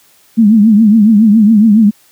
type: tone with vibrato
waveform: sine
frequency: 215.2 Hz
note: A3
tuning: 38 cents flat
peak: -3 dBFS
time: 0.37-1.91 s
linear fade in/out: 20 ms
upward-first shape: triangle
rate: 7.2 Hz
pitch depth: 140 cents each way
effects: white hiss -48 dBFS RMS until 2.11 s + high-pass 80 Hz 12 dB/octave